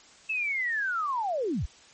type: linear sweep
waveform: sine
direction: down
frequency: 2649 to 35.75 Hz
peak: -26 dBFS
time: 0.29-1.66 s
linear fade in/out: 10 ms
effects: white hiss -54 dBFS RMS until 1.93 s + MP3 32 kbps